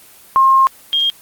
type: tone pair in turn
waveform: sine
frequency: 1067 / 3226 Hz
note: C6 / G7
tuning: +34 / +49 cents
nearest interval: octave + perfect fifth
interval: 1915 cents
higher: second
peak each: -7 / -12 dBFS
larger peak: first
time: 0.36-0.67 / 0.93-1.1 s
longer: first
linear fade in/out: 0 ms
effects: white hiss -43 dBFS RMS until 1.21 s + Opus 24 kbps